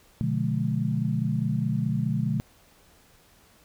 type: chord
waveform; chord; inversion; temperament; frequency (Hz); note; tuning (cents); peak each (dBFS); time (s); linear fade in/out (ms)
sine; B diminished seventh; none; just; 123.47 / 148.16 / 177.8 / 213.4; B2 / D3 / F3 / Ab3; 0 / +16 / +31 / +47; -28 / -28 / -31 / -29; 0.21-2.4; 0
effects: pink hiss -58 dBFS RMS until 3.64 s